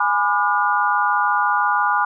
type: chord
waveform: sine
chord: G# diminished seventh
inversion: none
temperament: just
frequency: 830.6 / 996.7 / 1196.1 / 1435.3 Hz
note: G#5 / B5 / D6 / F6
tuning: 0 / +16 / +31 / +47 cents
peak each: -21 dBFS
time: 0-2.05 s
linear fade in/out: 5 ms
effects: none